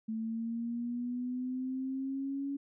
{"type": "linear sweep", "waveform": "sine", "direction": "up", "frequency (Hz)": [220, 280.7], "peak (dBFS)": -33, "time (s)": [0.08, 2.57], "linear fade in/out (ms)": 10, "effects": []}